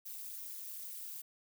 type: noise with amplitude modulation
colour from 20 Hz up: violet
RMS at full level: -41 dBFS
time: 0.05-1.22 s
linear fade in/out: 10 ms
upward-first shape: sine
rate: 205 Hz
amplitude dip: 100%
effects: none